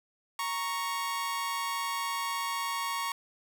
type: tone pair together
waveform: sawtooth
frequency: 932.3 / 1108.7 Hz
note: A#5 / C#6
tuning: 0 / 0 cents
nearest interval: minor third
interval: 300 cents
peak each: -31 / -29 dBFS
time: 0.39-3.12 s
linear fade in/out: 2 ms
effects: none